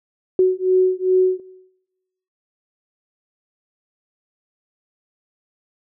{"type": "beating tone pair", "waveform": "sine", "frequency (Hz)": [370, 372.5], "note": ["F#4", "F#4"], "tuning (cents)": [0, 12], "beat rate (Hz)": 2.5, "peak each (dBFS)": -16, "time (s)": [0.39, 1.4], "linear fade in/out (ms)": 2, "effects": ["noise-tail reverb RT60 1.0 s tail -22 dB re dry"]}